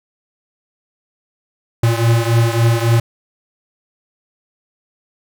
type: beating tone pair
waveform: square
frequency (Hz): 114.8 / 118.4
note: A#2 / A#2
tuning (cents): -26 / +27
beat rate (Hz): 3.6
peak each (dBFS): -14 / -17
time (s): 1.83-3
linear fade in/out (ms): 5
effects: none